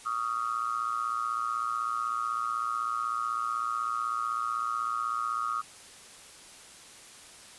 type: tone with amplitude modulation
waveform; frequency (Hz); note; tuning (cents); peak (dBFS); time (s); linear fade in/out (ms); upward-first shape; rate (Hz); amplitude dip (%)
sine; 1244.5; D#6; 0; -24; 0.05-5.62; 20; sine; 116; 100
effects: white hiss -50 dBFS RMS until 7.58 s + resampled to 24000 Hz